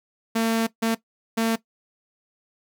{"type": "tone bursts at uneven times", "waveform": "sawtooth", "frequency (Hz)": 226.3, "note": "A3", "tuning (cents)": 49, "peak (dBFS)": -16, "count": 3, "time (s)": [[0.35, 0.67], [0.82, 0.95], [1.37, 1.56]], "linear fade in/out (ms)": 10, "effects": ["noise-tail reverb RT60 0.1 s tail -17 dB re dry"]}